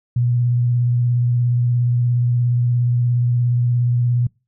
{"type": "tone with vibrato", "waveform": "sine", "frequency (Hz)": 121.5, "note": "B2", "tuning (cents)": -28, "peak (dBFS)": -14, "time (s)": [0.16, 4.27], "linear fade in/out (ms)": 5, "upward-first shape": "sine", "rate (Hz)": 17, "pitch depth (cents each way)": 23, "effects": ["noise-tail reverb RT60 0.3 s tail -26 dB re dry"]}